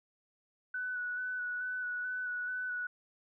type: tone with vibrato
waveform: sine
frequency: 1485 Hz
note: F#6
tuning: 6 cents sharp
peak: -34 dBFS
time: 0.74-2.87 s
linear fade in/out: 5 ms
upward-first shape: square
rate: 2.3 Hz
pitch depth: 16 cents each way
effects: none